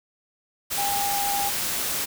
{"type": "tone in noise", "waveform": "sine", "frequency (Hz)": 805, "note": "G5", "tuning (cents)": 46, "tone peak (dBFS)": -25, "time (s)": [0.77, 1.5], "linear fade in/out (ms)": 20, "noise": "white", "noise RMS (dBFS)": -27, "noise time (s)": [0.7, 2.06], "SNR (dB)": -1, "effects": []}